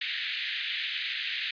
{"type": "band-pass noise", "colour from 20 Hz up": "white", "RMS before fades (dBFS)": -33, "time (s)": [0.01, 1.51], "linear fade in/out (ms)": 5, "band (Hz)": [1700, 3900], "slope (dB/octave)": 48, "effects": ["resampled to 11025 Hz"]}